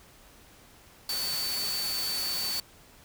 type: tone in noise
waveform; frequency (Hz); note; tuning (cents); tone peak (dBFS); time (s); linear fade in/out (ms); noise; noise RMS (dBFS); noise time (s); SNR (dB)
sine; 4503; C#8; +26; -30; 1.09-2.6; 2; white; -35; 1.09-2.6; +2
effects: pink hiss -55 dBFS RMS until 3.04 s